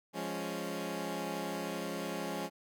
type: chord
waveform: 15% pulse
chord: Db major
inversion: first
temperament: equal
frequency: 174.61 / 207.7 / 277.2 Hz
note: F3 / Ab3 / Db4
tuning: 0 / 0 / 0 cents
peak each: -34 dBFS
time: 0.13-2.5 s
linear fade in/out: 50 ms
effects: none